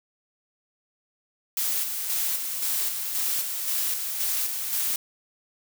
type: noise with tremolo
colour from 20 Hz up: blue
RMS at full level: -26 dBFS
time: 1.57-4.96 s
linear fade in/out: 2 ms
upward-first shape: square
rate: 1.9 Hz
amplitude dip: 40%
effects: none